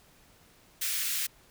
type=high-pass noise; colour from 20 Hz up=white; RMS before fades=-31 dBFS; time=0.81-1.27 s; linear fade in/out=10 ms; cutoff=1600 Hz; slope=24 dB/octave; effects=pink hiss -60 dBFS RMS until 1.5 s